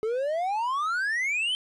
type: exponential sweep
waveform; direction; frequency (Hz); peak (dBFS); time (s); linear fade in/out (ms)
triangle; up; 423.9 to 3149; -23; 0.03-1.55; 0
effects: resampled to 24000 Hz + 10-bit